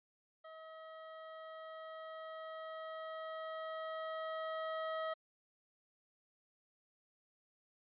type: tone with level ramp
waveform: 25% pulse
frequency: 639 Hz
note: D#5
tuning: 46 cents sharp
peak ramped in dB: -47 to -33 dBFS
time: 0.44-5.14 s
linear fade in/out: 10 ms
effects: resampled to 8000 Hz